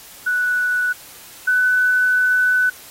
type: tone pair in turn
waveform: sine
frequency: 1480 / 1498.9 Hz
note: F#6 / F#6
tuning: 0 / +22 cents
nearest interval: unison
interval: 22 cents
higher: second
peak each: -16 / -13 dBFS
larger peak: second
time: 0.26-0.93 / 1.47-2.7 s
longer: second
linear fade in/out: 10 ms
effects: white hiss -41 dBFS RMS until 2.9 s + AAC 48 kbps